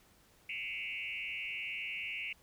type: tone with frequency modulation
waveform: sine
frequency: 2484 Hz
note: D#7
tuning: 3 cents flat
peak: -37 dBFS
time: 0.49-2.33 s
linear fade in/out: 5 ms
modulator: 110 Hz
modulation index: 3.2
effects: pink hiss -65 dBFS RMS until 2.42 s